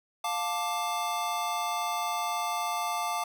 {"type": "chord", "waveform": "square", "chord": "D minor", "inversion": "first", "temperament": "just", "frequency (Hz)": [704.8, 881, 1174.7], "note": ["F5", "A5", "D6"], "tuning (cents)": [16, 2, 0], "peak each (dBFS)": -34, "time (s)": [0.24, 3.24], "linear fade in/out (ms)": 5, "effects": []}